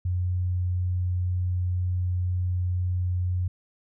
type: tone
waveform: sine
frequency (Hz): 90.2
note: F#2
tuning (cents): -44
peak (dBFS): -23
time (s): 0.05-3.48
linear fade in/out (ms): 5
effects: none

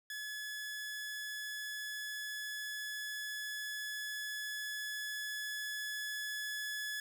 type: tone with level ramp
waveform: sawtooth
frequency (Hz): 1706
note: G#6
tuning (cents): +46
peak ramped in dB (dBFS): -37 to -34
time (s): 0.1-7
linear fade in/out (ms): 2
effects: none

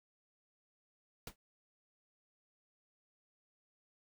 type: noise with exponential decay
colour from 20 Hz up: pink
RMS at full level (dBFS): -41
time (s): 1.27-1.36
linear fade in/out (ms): 2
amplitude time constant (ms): 18
effects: none

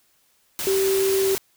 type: tone in noise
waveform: sine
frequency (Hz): 387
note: G4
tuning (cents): -22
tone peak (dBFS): -18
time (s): 0.67-1.35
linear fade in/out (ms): 0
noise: white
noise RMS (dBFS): -28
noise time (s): 0.59-1.38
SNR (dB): +7
effects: white hiss -63 dBFS RMS until 1.56 s

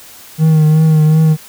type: tone with vibrato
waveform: triangle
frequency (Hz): 156.3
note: D#3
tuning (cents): +8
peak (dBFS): -4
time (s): 0.38-1.37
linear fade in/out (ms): 50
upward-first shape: triangle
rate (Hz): 2.7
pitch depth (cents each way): 38
effects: white hiss -37 dBFS RMS until 1.48 s

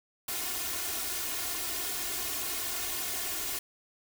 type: noise with comb filter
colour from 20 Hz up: white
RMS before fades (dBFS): -34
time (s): 0.28-3.59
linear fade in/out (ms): 5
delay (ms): 2.8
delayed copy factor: +1
effects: none

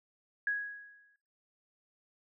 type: tone with exponential decay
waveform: sine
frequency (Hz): 1661.2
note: G#6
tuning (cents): 0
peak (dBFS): -27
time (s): 0.47-1.16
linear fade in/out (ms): 2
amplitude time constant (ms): 150
effects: noise-tail reverb RT60 0.6 s tail -24 dB re dry

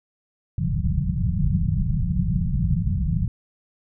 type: low-pass noise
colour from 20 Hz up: white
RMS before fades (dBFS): -22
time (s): 0.58-3.28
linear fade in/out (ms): 2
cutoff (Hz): 190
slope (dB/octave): 96
effects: none

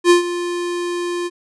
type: tone with ADSR envelope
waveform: square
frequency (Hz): 350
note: F4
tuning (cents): +4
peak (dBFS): -7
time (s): 0.04-1.3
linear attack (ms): 62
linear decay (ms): 120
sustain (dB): -14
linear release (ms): 37
effects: resampled to 24000 Hz

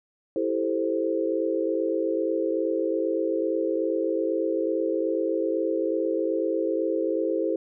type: chord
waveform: sine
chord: A minor seventh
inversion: second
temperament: equal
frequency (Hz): 329.6 / 392 / 440 / 523.3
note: E4 / G4 / A4 / C5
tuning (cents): 0 / 0 / 0 / 0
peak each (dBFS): -27 / -30 / -29 / -28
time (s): 0.36-7.56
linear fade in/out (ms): 2
effects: none

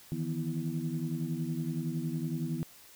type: tone cluster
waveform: sine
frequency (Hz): 153.6 / 164.4 / 244.9 / 327.3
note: D#3 / E3 / B3 / E4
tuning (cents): -22 / -4 / -14 / -12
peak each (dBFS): -35 / -35 / -37 / -40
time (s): 0.12-2.63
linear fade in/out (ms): 0
effects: tanh soft clip ceiling -21 dBFS + white hiss -55 dBFS RMS until 2.95 s

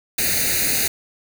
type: noise with comb filter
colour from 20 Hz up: white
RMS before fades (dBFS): -20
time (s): 0.18-0.88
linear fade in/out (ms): 5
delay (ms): 0.46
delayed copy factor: +1
effects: none

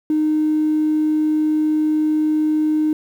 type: tone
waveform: triangle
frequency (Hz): 307.8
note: D#4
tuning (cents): -19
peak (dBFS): -11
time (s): 0.1-2.93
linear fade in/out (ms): 2
effects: tanh soft clip ceiling -12 dBFS + 8-bit

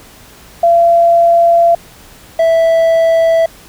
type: tone pair in turn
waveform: sine / triangle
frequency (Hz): 681 / 658.2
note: F5 / E5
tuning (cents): -44 / -3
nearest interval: minor second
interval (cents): 59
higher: first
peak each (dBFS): -5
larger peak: neither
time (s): 0.63-1.75 / 2.39-3.46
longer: first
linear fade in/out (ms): 5
effects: pink hiss -39 dBFS RMS until 3.68 s

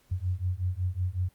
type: beating tone pair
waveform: sine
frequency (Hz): 88.6 / 94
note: F2 / F#2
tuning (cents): +25 / +28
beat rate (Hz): 5.4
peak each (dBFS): -30 / -30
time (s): 0.11-1.29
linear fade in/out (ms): 10
effects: pink hiss -65 dBFS RMS until 1.34 s + Opus 48 kbps

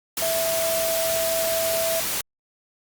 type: tone in noise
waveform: sine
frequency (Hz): 658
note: E5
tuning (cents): -3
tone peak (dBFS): -23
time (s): 0.22-2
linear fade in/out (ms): 2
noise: white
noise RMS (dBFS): -26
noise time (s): 0.17-2.21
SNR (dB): 0
effects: Opus 48 kbps

